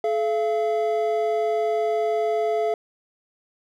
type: tone pair together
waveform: triangle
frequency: 430 / 681.3 Hz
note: A4 / F5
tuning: -40 / -43 cents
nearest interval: minor sixth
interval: 797 cents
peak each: -21 dBFS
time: 0.04-2.74 s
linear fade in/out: 2 ms
effects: none